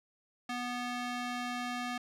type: tone with band-pass filter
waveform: square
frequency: 245.3 Hz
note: B3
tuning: 12 cents flat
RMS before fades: -37 dBFS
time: 0.49-1.98 s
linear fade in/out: 5 ms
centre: 1900 Hz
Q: 0.53
effects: none